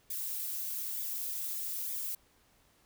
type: noise with flanger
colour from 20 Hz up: violet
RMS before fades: -37 dBFS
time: 0.1-2.15 s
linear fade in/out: 5 ms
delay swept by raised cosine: 0.69 to 6.29 ms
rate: 1.1 Hz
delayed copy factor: -0.6
effects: pink hiss -67 dBFS RMS until 2.85 s